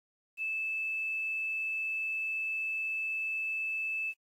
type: tone with quantisation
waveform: sine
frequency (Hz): 2624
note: E7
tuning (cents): -9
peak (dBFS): -31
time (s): 0.37-4.14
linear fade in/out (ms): 50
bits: 10
effects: AAC 48 kbps